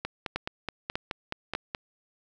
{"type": "two click trains", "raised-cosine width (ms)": 0.3, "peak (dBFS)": [-15, -13], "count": [9, 3], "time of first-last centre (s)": [[0.05, 1.749], [0.36, 1.55]], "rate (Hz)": [4.71, 1.68], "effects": []}